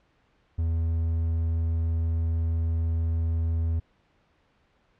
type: tone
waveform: triangle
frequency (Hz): 82.1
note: E2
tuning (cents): -6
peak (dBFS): -21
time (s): 0.58-3.8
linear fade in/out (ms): 10
effects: pink hiss -66 dBFS RMS until 4.99 s + low-pass 3000 Hz 12 dB/octave